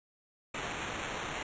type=noise with sample-and-hold; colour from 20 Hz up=white; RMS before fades=-38 dBFS; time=0.54-1.43 s; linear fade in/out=5 ms; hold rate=4900 Hz; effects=resampled to 16000 Hz